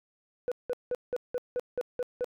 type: tone bursts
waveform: sine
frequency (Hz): 493.9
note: B4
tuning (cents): 0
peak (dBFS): -25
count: 9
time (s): 0.48-2.244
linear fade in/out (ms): 0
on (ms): 36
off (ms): 180
effects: tanh soft clip ceiling -26 dBFS